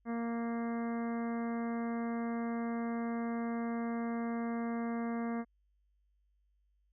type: harmonic tone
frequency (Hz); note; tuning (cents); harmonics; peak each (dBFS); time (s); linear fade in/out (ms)
232.6; A#3; -4; 1 / 2 / 3 / 4 / 5 / 6 / 7 / 8 / 9; -34 / -43 / -44 / -51 / -48 / -55 / -53 / -57 / -54; 0.05-5.45; 50
effects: added 50 Hz sine -70 dBFS peak until 6.92 s